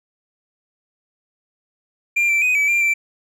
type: tone with pitch steps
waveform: triangle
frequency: 2388 / 2340 / 2498 / 2294 / 2381 / 2341 Hz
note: D7 / D7 / D#7 / D7 / D7 / D7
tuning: +28 / -7 / +6 / -41 / +23 / -6 cents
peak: -13 dBFS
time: 2.16-2.94 s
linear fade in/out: 10 ms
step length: 130 ms
effects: none